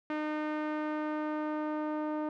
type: tone with low-pass filter sweep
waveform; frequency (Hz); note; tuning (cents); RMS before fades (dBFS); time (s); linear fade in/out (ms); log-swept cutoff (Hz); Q
sawtooth; 304.9; D#4; -35; -34; 0.1-2.29; 2; 2000 to 1000; 1.2
effects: none